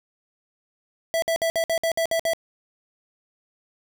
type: tone bursts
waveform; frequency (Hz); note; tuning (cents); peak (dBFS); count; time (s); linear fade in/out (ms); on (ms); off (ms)
square; 659.3; E5; 0; -21; 9; 1.14-2.334; 0; 82; 57
effects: none